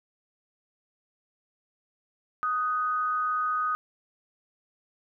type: tone pair together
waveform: sine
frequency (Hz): 1248 / 1494.3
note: D#6 / F#6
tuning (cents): +5 / +17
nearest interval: minor third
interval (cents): 312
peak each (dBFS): -25 / -34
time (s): 2.43-3.75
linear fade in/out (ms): 0
effects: none